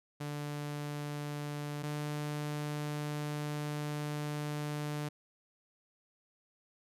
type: tone pair in turn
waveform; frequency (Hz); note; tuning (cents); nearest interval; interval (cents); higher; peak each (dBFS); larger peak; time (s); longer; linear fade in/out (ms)
sawtooth; 146.83 / 148.54; D3 / D3; 0 / +20; unison; 20; second; -33 / -31; second; 0.2-1.83 / 1.83-5.09; second; 10
effects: resampled to 32000 Hz